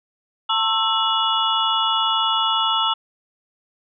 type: tone cluster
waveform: sine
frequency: 897 / 1081 / 1325 / 2903 / 3427 Hz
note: A5 / C#6 / E6 / F#7 / A7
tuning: +33 / -44 / +9 / -34 / -46 cents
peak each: -23 / -28 / -22 / -23 / -24 dBFS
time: 0.49-2.94 s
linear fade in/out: 10 ms
effects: none